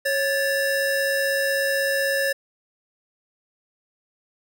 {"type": "tone pair together", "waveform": "square", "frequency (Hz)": [550, 1746.1], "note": ["C#5", "A6"], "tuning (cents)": [-14, -14], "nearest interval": "octave + minor sixth", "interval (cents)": 2000, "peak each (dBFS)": -24, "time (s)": [0.05, 2.33], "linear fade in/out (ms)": 10, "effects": []}